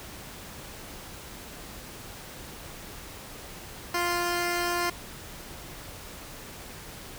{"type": "tone pair together", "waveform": "10% pulse", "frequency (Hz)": [349.2, 1046.5], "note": ["F4", "C6"], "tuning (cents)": [0, 0], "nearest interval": "octave + perfect fifth", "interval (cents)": 1900, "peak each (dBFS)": [-18, -28], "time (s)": [3.94, 4.9], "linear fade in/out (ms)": 5, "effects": ["pink hiss -43 dBFS RMS until 7.18 s"]}